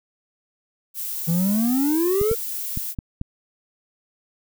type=noise; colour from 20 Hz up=violet; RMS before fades=-29 dBFS; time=0.94-2.95 s; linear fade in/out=50 ms
type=exponential sweep; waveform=triangle; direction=up; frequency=160.9 to 466.2 Hz; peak=-16 dBFS; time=1.27-2.35 s; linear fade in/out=20 ms
type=clicks; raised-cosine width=5 ms; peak=-15 dBFS; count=5; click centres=2.214 / 2.314 / 2.774 / 2.988 / 3.214 s
effects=none